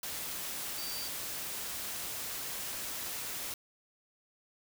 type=tone in noise; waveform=sine; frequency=4641 Hz; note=D8; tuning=21 cents flat; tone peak=-41 dBFS; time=0.78-1.08 s; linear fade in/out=2 ms; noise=white; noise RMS=-39 dBFS; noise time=0.03-3.54 s; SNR=-5 dB; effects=none